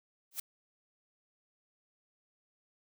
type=noise with exponential growth; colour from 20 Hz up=blue; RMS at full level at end=-31 dBFS; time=0.31-0.4 s; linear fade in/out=5 ms; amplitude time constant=18 ms; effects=none